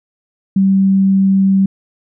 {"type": "tone", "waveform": "sine", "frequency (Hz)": 193.4, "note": "G3", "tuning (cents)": -23, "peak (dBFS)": -8, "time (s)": [0.56, 1.66], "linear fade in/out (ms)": 5, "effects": []}